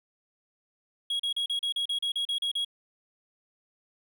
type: tone bursts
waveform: triangle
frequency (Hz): 3310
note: G#7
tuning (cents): -6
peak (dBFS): -25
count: 12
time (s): 1.1-2.648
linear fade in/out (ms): 5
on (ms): 96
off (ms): 36
effects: none